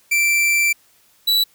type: tone pair in turn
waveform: 45% pulse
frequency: 2344 / 3942 Hz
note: D7 / B7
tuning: -4 / -4 cents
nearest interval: major sixth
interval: 900 cents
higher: second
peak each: -14 dBFS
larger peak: neither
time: 0.11-0.73 / 1.27-1.44 s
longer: first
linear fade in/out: 10 ms
effects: white hiss -56 dBFS RMS until 1.54 s